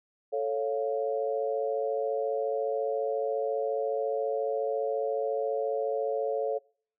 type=chord; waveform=sine; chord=A augmented; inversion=none; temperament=equal; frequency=440 / 554.4 / 698.5 Hz; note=A4 / C#5 / E#5; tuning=0 / 0 / 0 cents; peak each=-30 / -30 / -35 dBFS; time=0.32-6.59 s; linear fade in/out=20 ms; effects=noise-tail reverb RT60 0.5 s tail -25 dB re dry